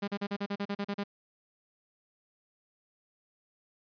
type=tone bursts; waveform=sawtooth; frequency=201.7 Hz; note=G3; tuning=50 cents sharp; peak=-27 dBFS; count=11; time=0.02-1.038 s; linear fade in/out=10 ms; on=58 ms; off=38 ms; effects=resampled to 11025 Hz